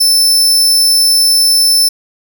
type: tone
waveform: sawtooth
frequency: 5290 Hz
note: E8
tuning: 5 cents sharp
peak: -4 dBFS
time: 0-1.89 s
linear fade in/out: 10 ms
effects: none